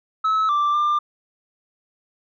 sine tone with pitch steps, 1296 / 1175 / 1193 Hz, E6 / D6 / D6, -30 / +1 / +27 cents, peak -14 dBFS, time 0.24-0.99 s, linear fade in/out 10 ms, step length 250 ms, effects tanh soft clip ceiling -16 dBFS

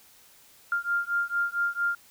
sine beating tone pair, 1396.9 / 1401.3 Hz, F6 / F6, 0 / +5 cents, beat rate 4.4 Hz, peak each -28 dBFS, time 0.72-1.95 s, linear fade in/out 2 ms, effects white hiss -56 dBFS RMS until 2.1 s

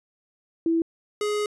sine / square tone pair in turn, 330.1 / 417.9 Hz, E4 / G#4, +2 / +11 cents, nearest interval major third, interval 409 cents, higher second, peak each -19 / -24 dBFS, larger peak first, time 0.66-0.82 / 1.21-1.46 s, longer second, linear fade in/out 2 ms, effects resampled to 24000 Hz

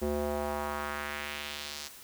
square tone with band-pass filter sweep, 73.42 Hz, D2, in tune, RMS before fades -35 dBFS, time 0.01-1.89 s, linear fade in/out 20 ms, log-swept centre 390 to 5700 Hz, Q 1.5, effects white hiss -50 dBFS RMS until 2.03 s

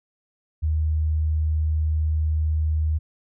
sine tone, 77.78 Hz, D#2, in tune, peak -19 dBFS, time 0.62-2.99 s, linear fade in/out 20 ms, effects none

